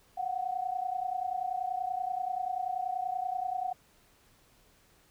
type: tone pair together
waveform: sine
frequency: 722 / 752.4 Hz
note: F#5 / F#5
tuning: -43 / +29 cents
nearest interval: minor second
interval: 72 cents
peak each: -34 / -33 dBFS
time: 0.17-3.73 s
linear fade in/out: 10 ms
effects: pink hiss -64 dBFS RMS until 5.1 s